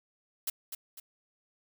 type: noise with echo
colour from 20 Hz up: blue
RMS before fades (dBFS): -32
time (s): 0.47-0.5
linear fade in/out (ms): 5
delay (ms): 250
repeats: 2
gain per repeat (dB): -7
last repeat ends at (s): 1
effects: none